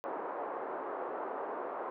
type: band-pass noise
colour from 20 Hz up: pink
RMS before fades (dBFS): -39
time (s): 0.04-1.9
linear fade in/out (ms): 0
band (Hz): 380 to 1200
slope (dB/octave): 24
effects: none